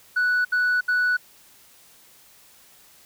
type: tone bursts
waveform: sine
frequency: 1479 Hz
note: F#6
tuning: 1 cent flat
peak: -16 dBFS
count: 3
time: 0.16-1.17 s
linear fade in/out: 10 ms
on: 290 ms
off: 70 ms
effects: tanh soft clip ceiling -17 dBFS + white hiss -53 dBFS RMS until 3.05 s